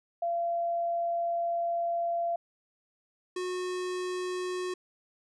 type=tone pair in turn; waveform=sine / square; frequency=684 / 364.4 Hz; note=F5 / F#4; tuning=-36 / -26 cents; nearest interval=major seventh; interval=1090 cents; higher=first; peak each=-27 / -32 dBFS; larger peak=first; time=0.22-2.36 / 3.36-4.74 s; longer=first; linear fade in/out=5 ms; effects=resampled to 22050 Hz